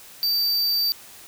square tone, 4643 Hz, D8, 21 cents flat, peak -20 dBFS, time 0.23-0.92 s, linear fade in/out 0 ms, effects white hiss -45 dBFS RMS until 1.27 s

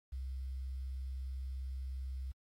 sine tone with quantisation, 65.41 Hz, C2, in tune, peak -38 dBFS, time 0.12-2.32 s, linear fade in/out 10 ms, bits 11, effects AAC 48 kbps

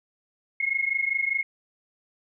sine tone pair together, 2150 / 2175 Hz, C7 / C#7, +47 / -33 cents, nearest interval unison, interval 20 cents, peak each -26 / -26 dBFS, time 0.6-1.43 s, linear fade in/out 5 ms, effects none

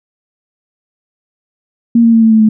sine tone with pitch steps, 233.1 / 229.8 / 226.5 / 223.2 / 220 / 216.9 Hz, A#3 / A#3 / A#3 / A3 / A3 / A3, 0 / -25 / -50 / +25 / 0 / -25 cents, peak -4 dBFS, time 1.95-2.49 s, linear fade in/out 5 ms, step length 90 ms, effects none

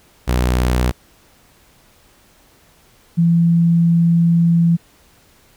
sawtooth / sine tone pair in turn, 61.74 / 168.68 Hz, B1 / E3, 0 / +40 cents, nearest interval octave + perfect fourth, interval 1740 cents, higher second, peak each -10 dBFS, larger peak neither, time 0.27-0.92 / 3.17-4.77 s, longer second, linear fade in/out 20 ms, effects pink hiss -52 dBFS RMS until 5.56 s

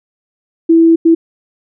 sine tone bursts at uneven times, 329.6 Hz, E4, in tune, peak -4 dBFS, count 2, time 0.69-0.96 / 1.05-1.15 s, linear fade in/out 10 ms, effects none

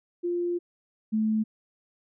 sine tone pair in turn, 349.2 / 217.6 Hz, F4 / A3, 0 / -19 cents, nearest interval minor sixth, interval 819 cents, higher first, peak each -25 / -22 dBFS, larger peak second, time 0.23-0.59 / 1.12-1.44 s, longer first, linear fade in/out 20 ms, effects none

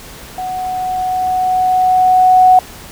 sine tone with level ramp, 740 Hz, F#5, in tune, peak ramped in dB -19 to -3 dBFS, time 0.38-2.59 s, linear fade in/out 2 ms, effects pink hiss -34 dBFS RMS until 2.91 s

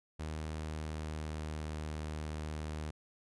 sawtooth tone with pitch glide, 77.78 to 76.89 Hz, D#2 to D#2, 0 to -20 cents, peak -34 dBFS, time 0.19-2.91 s, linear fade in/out 10 ms, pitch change -20 cents, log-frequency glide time 0.52-1.88 s, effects resampled to 24000 Hz

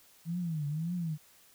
sine tone with vibrato, 160.7 Hz, E3, 44 cents flat, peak -31 dBFS, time 0.25-1.18 s, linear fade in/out 50 ms, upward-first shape triangle, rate 1.8 Hz, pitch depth 210 cents each way, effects white hiss -61 dBFS RMS until 1.54 s

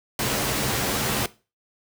pink noise with comb filter, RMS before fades -24 dBFS, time 0.19-1.26 s, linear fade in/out 2 ms, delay 12 ms, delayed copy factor -0.55, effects noise-tail reverb RT60 0.3 s tail -18 dB re dry + high-pass 80 Hz 12 dB/octave

